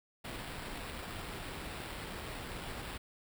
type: noise with sample-and-hold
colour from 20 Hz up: pink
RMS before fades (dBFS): -43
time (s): 0.24-2.98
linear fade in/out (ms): 10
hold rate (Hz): 6300
effects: none